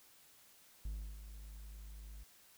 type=tone with ADSR envelope; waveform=triangle; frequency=51.9 Hz; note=G#1; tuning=in tune; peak=-36 dBFS; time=0.85-2.24 s; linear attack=4 ms; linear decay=310 ms; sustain=-10 dB; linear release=14 ms; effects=white hiss -64 dBFS RMS until 2.57 s